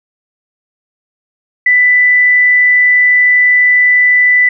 sine tone, 1987 Hz, B6, 10 cents sharp, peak -5 dBFS, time 1.66-4.49 s, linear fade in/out 5 ms, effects none

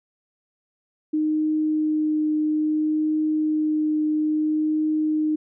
sine tone with vibrato, 307.7 Hz, D#4, 19 cents flat, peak -19 dBFS, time 1.13-5.36 s, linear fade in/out 10 ms, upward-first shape triangle, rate 0.6 Hz, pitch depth 10 cents each way, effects none

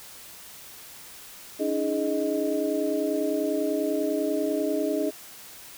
sine tone cluster, 285.7 / 315.8 / 418.5 / 623 Hz, D4 / D#4 / G#4 / D#5, -48 / +26 / +13 / +2 cents, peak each -29 dBFS, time 1.59-5.11 s, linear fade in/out 20 ms, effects white hiss -45 dBFS RMS until 5.77 s

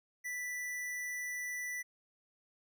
square tone, 1975.5 Hz, B6, in tune, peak -38 dBFS, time 0.24-1.83 s, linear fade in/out 20 ms, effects none

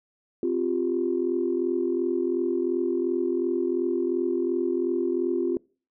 sine chord, C suspended fourth, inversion none, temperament equal, 261.6 / 349.2 / 392 Hz, C4 / F4 / G4, 0 / 0 / 0 cents, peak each -29 / -24 / -29 dBFS, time 0.43-5.57 s, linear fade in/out 2 ms, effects noise-tail reverb RT60 0.4 s tail -25 dB re dry + tanh soft clip ceiling -13 dBFS

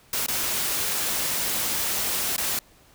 white noise with dropouts, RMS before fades -26 dBFS, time 0.13-2.59 s, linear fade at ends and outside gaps 2 ms, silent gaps 0.263-0.283 / 2.364-2.38 s, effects pink hiss -56 dBFS RMS until 2.94 s

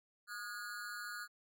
square tone with amplitude modulation, 1444 Hz, F#6, 43 cents flat, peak -39 dBFS, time 0.27-1.28 s, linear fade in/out 50 ms, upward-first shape sine, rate 214 Hz, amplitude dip 100%, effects none

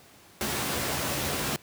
pink noise with comb filter, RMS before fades -29 dBFS, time 0.41-1.56 s, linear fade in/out 0 ms, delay 14 ms, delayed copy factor +0.5, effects pink hiss -54 dBFS RMS until 1.62 s + high-pass 100 Hz 12 dB/octave

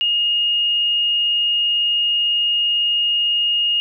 sine tone, 2853 Hz, F7, 36 cents sharp, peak -15 dBFS, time 0.01-3.8 s, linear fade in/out 0 ms, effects none

